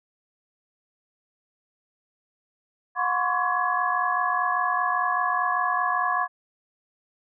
sine tone cluster, 723 / 1027 / 1095 / 1140 / 1682 Hz, F#5 / C6 / C#6 / C#6 / G#6, -40 / -33 / -22 / +48 / +22 cents, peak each -28 dBFS, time 2.95-6.28 s, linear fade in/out 50 ms, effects none

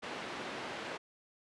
pink band-pass noise, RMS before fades -42 dBFS, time 0.02-0.98 s, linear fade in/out 20 ms, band 280 to 3200 Hz, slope 12 dB/octave, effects resampled to 24000 Hz

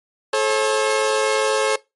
sawtooth tone pair together, 432.5 / 540 Hz, A4 / C#5, -30 / -45 cents, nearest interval major third, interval 385 cents, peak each -16 / -15 dBFS, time 0.33-1.76 s, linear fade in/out 5 ms, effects noise-tail reverb RT60 0.2 s tail -20 dB re dry + MP3 48 kbps

